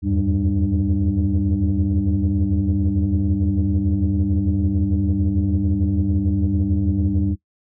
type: tone cluster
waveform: sine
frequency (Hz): 80.4 / 87.1 / 98.3 / 195.6 / 298.2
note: E2 / F2 / G2 / G3 / D4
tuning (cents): -43 / -4 / +5 / -4 / +27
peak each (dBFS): -22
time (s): 0.02-7.36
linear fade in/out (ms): 50
effects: noise-tail reverb RT60 0.1 s tail -19 dB re dry + tanh soft clip ceiling -10 dBFS